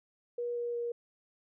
sine tone with pitch steps, 480 / 477 / 473.9 Hz, B4 / A#4 / A#4, -49 / +40 / +28 cents, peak -32 dBFS, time 0.38-0.92 s, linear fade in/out 5 ms, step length 180 ms, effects none

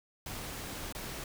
pink noise with dropouts, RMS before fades -41 dBFS, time 0.26-1.24 s, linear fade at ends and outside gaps 2 ms, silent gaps 0.925-0.949 s, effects none

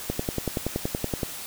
click train, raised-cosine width 2 ms, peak -12 dBFS, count 13, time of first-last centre 0.1-1.232 s, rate 10.6 Hz, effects white hiss -37 dBFS RMS until 1.46 s

